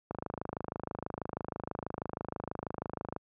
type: click train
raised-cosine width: 1 ms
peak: -21 dBFS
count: 81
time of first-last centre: 0.11-3.163 s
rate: 26.2 Hz
effects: high-pass 80 Hz 12 dB/octave